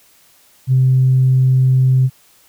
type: tone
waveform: sine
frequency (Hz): 130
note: C3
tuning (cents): -11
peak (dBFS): -8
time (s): 0.67-2.1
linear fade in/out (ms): 50
effects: tanh soft clip ceiling -4 dBFS + white hiss -51 dBFS RMS until 2.48 s